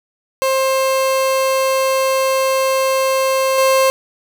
30% pulse tone with level steps, 530 Hz, C5, 22 cents sharp, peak -11 / -8 dBFS, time 0.42-3.9 s, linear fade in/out 0 ms, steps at 3.58 s, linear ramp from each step 2 ms, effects none

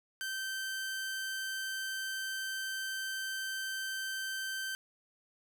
sawtooth tone, 1552 Hz, G6, 18 cents flat, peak -32 dBFS, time 0.21-4.75 s, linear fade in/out 0 ms, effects none

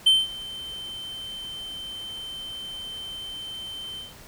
triangle tone with ADSR envelope, 3098 Hz, G7, 21 cents flat, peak -11 dBFS, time 0.06-4.14 s, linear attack 9 ms, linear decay 200 ms, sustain -21 dB, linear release 160 ms, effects pink hiss -47 dBFS RMS until 4.27 s

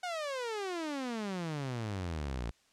sawtooth exponential sweep, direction down, 740 to 54.7 Hz, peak -31 dBFS, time 0.03-2.51 s, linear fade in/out 5 ms, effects white hiss -68 dBFS RMS until 2.72 s + low-pass 7000 Hz 12 dB/octave

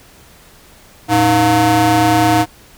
30% pulse ring-modulated tone, 199.4 Hz, G3, 30 cents sharp, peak -4 dBFS, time 1.08-2.46 s, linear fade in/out 50 ms, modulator 513 Hz, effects pink hiss -44 dBFS RMS until 2.77 s

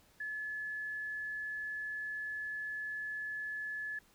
sine tone, 1716 Hz, A6, 44 cents flat, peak -37 dBFS, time 0.2-3.99 s, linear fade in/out 5 ms, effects pink hiss -66 dBFS RMS until 4.14 s

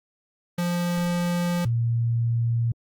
square / sine tone pair in turn, 174.61 / 116.85 Hz, F3 / A#2, 0 / +5 cents, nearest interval perfect fifth, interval 695 cents, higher first, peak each -23 / -20 dBFS, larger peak second, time 0.58-1.65 / 1.65-2.72 s, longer neither, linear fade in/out 5 ms, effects Opus 32 kbps

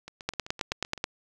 two click trains, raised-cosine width 0.2 ms, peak -24 / -10 dBFS, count 8 / 8, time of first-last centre 0.08-0.977 / 0.29-1.041 s, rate 7.8 / 9.32 Hz, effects none

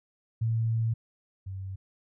sine tone pair in turn, 113.4 / 95.66 Hz, A#2 / G2, -47 / -42 cents, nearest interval minor third, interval 295 cents, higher first, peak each -24 / -34 dBFS, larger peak first, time 0.41-0.94 / 1.46-1.76 s, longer first, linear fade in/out 10 ms, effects none

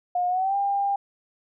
sine tone with pitch glide, 716 to 799.1 Hz, F5 to G5, +43 to +33 cents, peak -21 dBFS, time 0.15-0.96 s, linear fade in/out 5 ms, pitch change +190 cents, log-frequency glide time 0.28-0.56 s, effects none

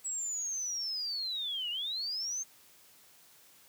sine linear two-way sweep, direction down then up, 7830 to 2794 to 6440 Hz, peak -33 dBFS, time 0.04-2.44 s, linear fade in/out 20 ms, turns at 1.7 s, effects white hiss -60 dBFS RMS until 3.68 s + high-pass 60 Hz 12 dB/octave

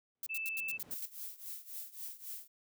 brown noise with exponential growth, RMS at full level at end -45 dBFS, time 0.15-0.94 s, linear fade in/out 1 ms, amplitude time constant 170 ms
violet noise bursts, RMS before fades -40 dBFS, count 8, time 0.23-1.055 s, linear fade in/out 2 ms, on 34 ms, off 79 ms
sine tone, 2637 Hz, E7, in tune, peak -36 dBFS, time 0.29-0.78 s, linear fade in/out 20 ms
violet noise with tremolo, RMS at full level -42 dBFS, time 0.9-2.48 s, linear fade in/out 20 ms, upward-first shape triangle, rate 3.7 Hz, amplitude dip 90%
effects high-pass 200 Hz 12 dB/octave

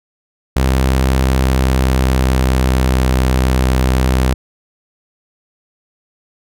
sawtooth tone with pitch glide, 65.41 to 64.17 Hz, C2 to C2, 0 to -33 cents, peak -7 dBFS, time 0.56-4.34 s, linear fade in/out 5 ms, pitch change -33 cents, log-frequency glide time 1.21-2.94 s, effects none

